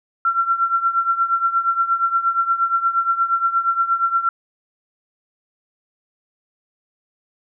sine tone with tremolo, 1360 Hz, F6, 46 cents flat, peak -12 dBFS, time 0.25-4.29 s, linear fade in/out 2 ms, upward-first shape triangle, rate 8.5 Hz, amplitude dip 85%, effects none

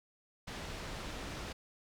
pink low-pass noise, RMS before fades -43 dBFS, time 0.47-1.53 s, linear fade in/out 10 ms, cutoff 5600 Hz, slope 12 dB/octave, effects none

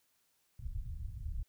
pink low-pass noise, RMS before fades -40 dBFS, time 0.59-1.43 s, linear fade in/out 5 ms, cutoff 100 Hz, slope 24 dB/octave, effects white hiss -75 dBFS RMS until 1.48 s

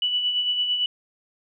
sine tone with tremolo, 2960 Hz, F#7, in tune, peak -19 dBFS, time 0.02-0.86 s, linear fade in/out 2 ms, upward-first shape sine, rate 8.9 Hz, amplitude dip 45%, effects none

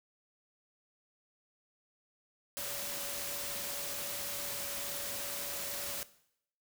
sine tone in noise, 570 Hz, C#5, 48 cents sharp, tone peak -49 dBFS, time 2.57-6.03 s, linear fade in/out 0 ms, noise white, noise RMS -39 dBFS, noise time 2.57-6.03 s, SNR -13 dB, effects noise-tail reverb RT60 0.7 s tail -17 dB re dry

